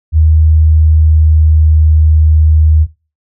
sine tone with pitch glide, 78.5 to 77.91 Hz, D#2 to D#2, +16 to +3 cents, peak -4 dBFS, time 0.12-2.87 s, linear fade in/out 50 ms, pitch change -13 cents, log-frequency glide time 0.49-1.78 s, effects noise-tail reverb RT60 0.3 s tail -18 dB re dry

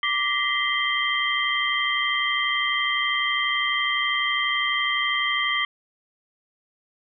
sine tone cluster, 1172 / 1923 / 2055 / 3162 Hz, D6 / B6 / C7 / G7, -4 / -47 / -32 / +14 cents, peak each -27 / -29 / -25 / -26 dBFS, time 0.03-5.65 s, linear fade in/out 2 ms, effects none

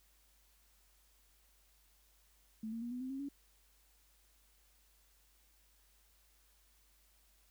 sine tone with pitch steps, 219.6 / 228.8 / 238.4 / 248.4 / 258.7 / 269.6 / 280.9 Hz, A3 / A#3 / A#3 / B3 / C4 / C#4 / C#4, -3 / -32 / +39 / +10 / -19 / -48 / +23 cents, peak -39 dBFS, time 2.63-3.288 s, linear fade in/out 5 ms, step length 94 ms, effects added 50 Hz sine -70 dBFS peak until 7.5 s + white hiss -71 dBFS RMS until 7.5 s

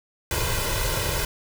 pink noise with comb filter, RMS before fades -25 dBFS, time 0.31-1.25 s, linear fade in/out 2 ms, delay 2 ms, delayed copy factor +0.8, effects none

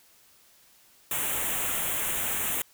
white band-stop noise, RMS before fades -29 dBFS, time 1.11-2.62 s, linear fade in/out 2 ms, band 3400 to 6800 Hz, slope 48 dB/octave, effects white hiss -59 dBFS RMS until 2.73 s

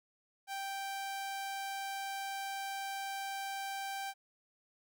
sawtooth tone, 784 Hz, G5, in tune, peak -34 dBFS, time 0.47-4.14 s, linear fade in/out 50 ms, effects none

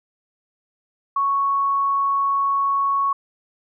sine tone, 1108.7 Hz, C#6, in tune, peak -17 dBFS, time 1.16-3.13 s, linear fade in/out 5 ms, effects none

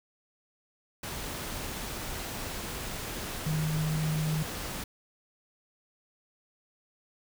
sine tone in noise, 155.56 Hz, D#3, in tune, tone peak -27 dBFS, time 3.46-4.43 s, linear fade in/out 5 ms, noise pink, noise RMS -37 dBFS, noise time 1.03-4.84 s, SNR +7 dB, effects none

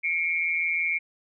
sine tone pair together, 2175 / 2341 Hz, C#7 / D7, -33 / -6 cents, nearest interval minor second, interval 127 cents, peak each -26 dBFS, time 0.03-0.99 s, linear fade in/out 20 ms, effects none

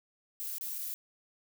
violet noise with dropouts, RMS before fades -38 dBFS, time 0.4-0.94 s, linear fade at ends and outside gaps 0 ms, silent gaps 0.583-0.61 / 0.784-0.788 s, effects none

